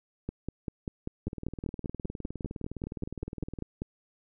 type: two click trains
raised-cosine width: 3 ms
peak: -24 / -20 dBFS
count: 46 / 19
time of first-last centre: 1.28-3.588 / 0.29-3.819 s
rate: 19.5 / 5.1 Hz
effects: none